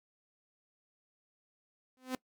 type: tone with exponential growth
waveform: sawtooth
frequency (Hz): 256.8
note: C4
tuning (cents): -32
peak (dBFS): -27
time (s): 1.97-2.15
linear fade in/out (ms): 0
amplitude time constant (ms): 37
effects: noise-tail reverb RT60 0.1 s tail -21 dB re dry